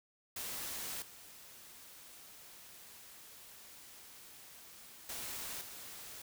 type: noise with level steps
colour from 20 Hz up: white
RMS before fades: -42 / -55 / -43 / -49 dBFS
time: 0.36-6.22 s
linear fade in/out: 5 ms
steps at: 1.02 / 5.09 / 5.61 s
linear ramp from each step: 2 ms
effects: none